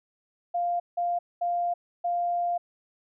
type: tone bursts at uneven times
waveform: sine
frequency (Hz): 698.5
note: F5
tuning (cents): 0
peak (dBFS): -24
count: 4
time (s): 0.54-0.8 / 0.97-1.19 / 1.41-1.74 / 2.04-2.58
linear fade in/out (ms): 10
effects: none